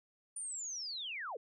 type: linear sweep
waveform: sine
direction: down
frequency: 9400 to 394.9 Hz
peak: -39 dBFS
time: 0.36-1.37 s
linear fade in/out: 5 ms
effects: none